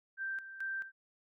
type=tone with tremolo; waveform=sine; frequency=1568 Hz; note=G6; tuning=in tune; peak=-35 dBFS; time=0.17-0.92 s; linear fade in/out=50 ms; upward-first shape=square; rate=2.3 Hz; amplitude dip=70%; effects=none